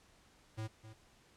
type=tone with echo; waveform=square; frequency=109.7 Hz; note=A2; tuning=5 cents flat; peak=-39 dBFS; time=0.57-0.68 s; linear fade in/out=20 ms; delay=260 ms; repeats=1; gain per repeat=-12 dB; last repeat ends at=0.94 s; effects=pink hiss -66 dBFS RMS until 1.36 s + low-pass 9000 Hz 12 dB/octave